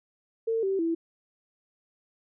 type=tone with pitch steps; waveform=sine; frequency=452.2 / 386.9 / 331 Hz; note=A4 / G4 / E4; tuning=+47 / -23 / +7 cents; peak=-24 dBFS; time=0.47-0.95 s; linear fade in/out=10 ms; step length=160 ms; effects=none